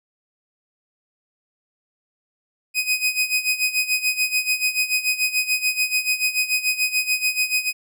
sawtooth tone with tremolo, 2506 Hz, D#7, 12 cents sharp, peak -13 dBFS, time 2.74-7.73 s, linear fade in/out 50 ms, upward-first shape sine, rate 6.9 Hz, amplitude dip 80%, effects none

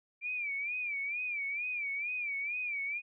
sine tone with vibrato, 2354 Hz, D7, 3 cents sharp, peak -33 dBFS, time 0.21-3.02 s, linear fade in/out 50 ms, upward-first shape sine, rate 2.2 Hz, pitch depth 110 cents each way, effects none

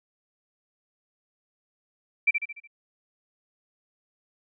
sine tone with echo, 2341 Hz, D7, 6 cents flat, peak -16 dBFS, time 2.27-2.31 s, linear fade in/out 10 ms, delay 73 ms, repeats 5, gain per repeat -6 dB, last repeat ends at 2.675 s, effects none

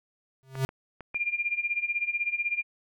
square tone with exponential growth, 132.9 Hz, C3, 27 cents sharp, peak -22 dBFS, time 0.43-0.65 s, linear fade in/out 0 ms, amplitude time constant 46 ms
clicks, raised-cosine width 0.5 ms, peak -26 dBFS, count 4, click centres 0.554 / 0.691 / 1.007 / 1.145 s
sine tone with tremolo, 2400 Hz, D7, 37 cents sharp, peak -23 dBFS, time 1.14-2.63 s, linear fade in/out 20 ms, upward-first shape sine, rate 16 Hz, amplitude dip 85%
effects none

